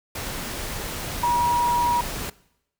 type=tone in noise; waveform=sine; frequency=959 Hz; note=A#5; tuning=49 cents sharp; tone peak=-18 dBFS; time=1.23-2.01 s; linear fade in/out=5 ms; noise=pink; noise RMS=-31 dBFS; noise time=0.15-2.3 s; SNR=+10 dB; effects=noise-tail reverb RT60 0.8 s tail -21 dB re dry